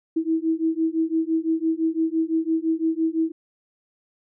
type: beating tone pair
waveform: sine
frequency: 320.7 / 326.6 Hz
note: E4 / E4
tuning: -48 / -16 cents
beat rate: 5.9 Hz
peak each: -23 dBFS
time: 0.16-3.32 s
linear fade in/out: 10 ms
effects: none